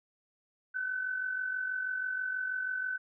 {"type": "tone with amplitude modulation", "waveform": "sine", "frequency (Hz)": 1514, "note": "F#6", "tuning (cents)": 39, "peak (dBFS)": -29, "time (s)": [0.74, 2.98], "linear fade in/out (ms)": 20, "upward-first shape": "sine", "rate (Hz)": 46.2, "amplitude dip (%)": 55, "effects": []}